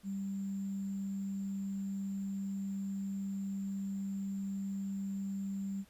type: tone with sample-and-hold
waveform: sine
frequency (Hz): 196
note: G3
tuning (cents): 0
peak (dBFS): -35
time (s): 0.03-5.85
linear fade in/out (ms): 50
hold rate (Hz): 7350
effects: pink hiss -65 dBFS RMS until 5.89 s + resampled to 32000 Hz